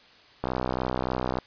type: click train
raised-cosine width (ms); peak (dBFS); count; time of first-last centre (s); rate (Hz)
1; -13; 61; 0.44-1.386; 63.4
effects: white hiss -54 dBFS RMS until 1.46 s + resampled to 11025 Hz